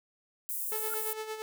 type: high-pass noise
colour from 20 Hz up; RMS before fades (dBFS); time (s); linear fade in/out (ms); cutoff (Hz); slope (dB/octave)
white; -35; 0.49-1.13; 0; 9200; 24
type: tone with tremolo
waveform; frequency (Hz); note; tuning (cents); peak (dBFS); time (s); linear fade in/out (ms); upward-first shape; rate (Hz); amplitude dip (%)
sawtooth; 435.6; A4; -17; -30; 0.72-1.42; 0; sine; 8.8; 60
type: tone with exponential growth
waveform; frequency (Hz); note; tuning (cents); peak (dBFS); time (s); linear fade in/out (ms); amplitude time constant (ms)
sine; 1396.9; F6; 0; -33; 0.84-0.94; 1; 20
effects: none